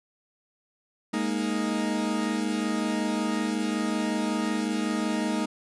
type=chord; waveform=40% pulse; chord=Ab suspended second; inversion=none; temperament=equal; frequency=207.7 / 233.1 / 311.1 Hz; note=Ab3 / Bb3 / Eb4; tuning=0 / 0 / 0 cents; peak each=-29 dBFS; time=1.13-5.46 s; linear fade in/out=10 ms; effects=resampled to 24000 Hz